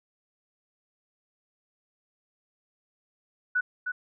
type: tone with echo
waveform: sine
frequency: 1480 Hz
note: F#6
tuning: in tune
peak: -22 dBFS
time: 3.55-3.61 s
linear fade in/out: 10 ms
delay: 310 ms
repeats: 1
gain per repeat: -6 dB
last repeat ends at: 3.92 s
effects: none

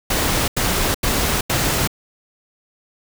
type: noise bursts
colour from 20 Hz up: pink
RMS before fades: -19 dBFS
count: 4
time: 0.1-1.875 s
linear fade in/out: 5 ms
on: 380 ms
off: 85 ms
effects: none

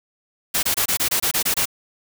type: noise bursts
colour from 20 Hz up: white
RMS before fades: -20 dBFS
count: 10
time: 0.54-1.656 s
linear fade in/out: 10 ms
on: 90 ms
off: 24 ms
effects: none

